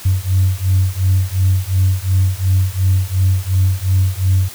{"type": "beating tone pair", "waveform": "sine", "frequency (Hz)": [92.5, 95.3], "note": ["F#2", "G2"], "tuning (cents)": [0, -48], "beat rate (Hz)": 2.8, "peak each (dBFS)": -14, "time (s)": [0.05, 4.49], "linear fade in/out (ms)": 10, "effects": ["tanh soft clip ceiling -5 dBFS", "white hiss -34 dBFS RMS until 4.54 s"]}